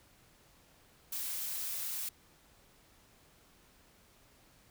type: noise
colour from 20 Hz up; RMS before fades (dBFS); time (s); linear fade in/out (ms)
blue; -38; 1.12-2.09; 5
effects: pink hiss -64 dBFS RMS until 4.7 s